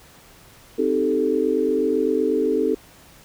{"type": "chord", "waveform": "sine", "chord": "A half-diminished seventh", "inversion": "first", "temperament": "equal", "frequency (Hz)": [261.6, 311.1, 392, 440], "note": ["C4", "Eb4", "G4", "A4"], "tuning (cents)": [0, 0, 0, 0], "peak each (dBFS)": [-25, -24, -24, -21], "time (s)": [0.78, 2.75], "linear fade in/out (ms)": 10, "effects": ["pink hiss -49 dBFS RMS until 3.24 s"]}